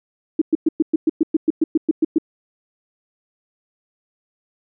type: tone bursts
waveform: sine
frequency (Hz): 317.5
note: D#4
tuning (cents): +35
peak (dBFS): -11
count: 14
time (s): 0.39-2.184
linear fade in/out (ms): 5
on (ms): 26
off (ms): 110
effects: none

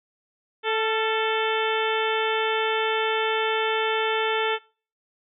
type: harmonic tone with a mistuned harmonic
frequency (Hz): 440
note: A4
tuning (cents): 0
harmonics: 1 / 2 / 3 / 4 / 5 / 6 / 7 / 8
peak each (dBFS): -25 / -28 / -30 / -31 / -32 / -33 / -33 / -34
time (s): 0.63-4.59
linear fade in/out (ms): 50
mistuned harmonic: 3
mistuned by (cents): +46
effects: noise-tail reverb RT60 0.4 s tail -24 dB re dry

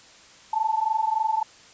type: tone pair together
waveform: sine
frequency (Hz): 867.6 / 891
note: A5 / A5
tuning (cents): -25 / +22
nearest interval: unison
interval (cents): 47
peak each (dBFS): -24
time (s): 0.53-1.43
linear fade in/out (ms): 5
effects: white hiss -50 dBFS RMS until 1.73 s + resampled to 16000 Hz

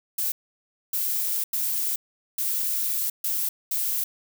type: noise bursts at uneven times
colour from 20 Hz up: violet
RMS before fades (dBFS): -26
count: 6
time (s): 0.18-0.32 / 0.93-1.44 / 1.53-1.96 / 2.38-3.1 / 3.24-3.49 / 3.71-4.04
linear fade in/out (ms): 5
effects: none

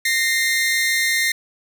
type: tone pair together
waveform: sawtooth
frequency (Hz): 1845.5 / 2093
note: A#6 / C7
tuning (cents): -18 / 0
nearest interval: major second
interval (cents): 218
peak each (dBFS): -17 / -16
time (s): 0.05-1.32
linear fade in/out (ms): 5
effects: none

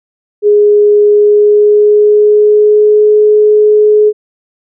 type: tone with pitch glide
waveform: sine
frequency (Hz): 415.3 to 423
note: G#4 to G#4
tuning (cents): 0 to +32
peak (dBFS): -3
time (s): 0.42-4.13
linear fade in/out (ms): 50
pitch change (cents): +32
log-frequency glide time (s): 1.06-3.13
effects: none

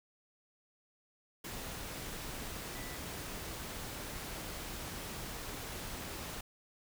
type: tone in noise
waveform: sine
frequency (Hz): 1975.5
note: B6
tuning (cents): 0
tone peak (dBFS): -51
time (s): 2.75-2.97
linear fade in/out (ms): 5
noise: pink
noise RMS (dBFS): -43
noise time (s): 1.44-6.41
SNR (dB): -11
effects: none

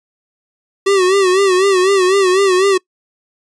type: tone with vibrato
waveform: square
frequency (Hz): 380.7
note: F#4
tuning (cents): +49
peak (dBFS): -10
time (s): 0.86-2.78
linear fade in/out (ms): 10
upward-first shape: sine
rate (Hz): 4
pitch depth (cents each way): 87
effects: noise-tail reverb RT60 0.1 s tail -24 dB re dry + resampled to 22050 Hz

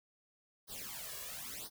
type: noise with flanger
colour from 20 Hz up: white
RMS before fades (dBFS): -45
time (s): 0.67-1.7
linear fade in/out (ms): 50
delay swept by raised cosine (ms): 0.2 to 1.8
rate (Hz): 0.98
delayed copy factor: +0.95
effects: none

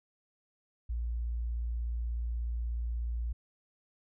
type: tone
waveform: sine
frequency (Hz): 58.3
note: A#1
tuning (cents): +1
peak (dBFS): -31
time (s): 0.89-3.33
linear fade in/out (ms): 10
effects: none

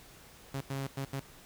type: tone bursts at uneven times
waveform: sawtooth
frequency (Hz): 136.5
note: C#3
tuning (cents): -26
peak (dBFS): -30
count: 4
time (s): 0.54-0.61 / 0.7-0.87 / 0.97-1.05 / 1.13-1.2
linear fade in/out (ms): 5
effects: pink hiss -55 dBFS RMS until 1.45 s

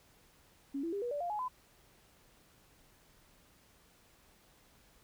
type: tone with pitch steps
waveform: sine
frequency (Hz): 277.4 / 333.7 / 401.5 / 483 / 581 / 699 / 840.9 / 1011.6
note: C#4 / E4 / G4 / B4 / D5 / F5 / G#5 / B5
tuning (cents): +1 / +21 / +41 / -39 / -19 / +1 / +21 / +41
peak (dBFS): -34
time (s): 0.74-1.484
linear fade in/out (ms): 10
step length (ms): 93
effects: pink hiss -65 dBFS RMS until 5.03 s

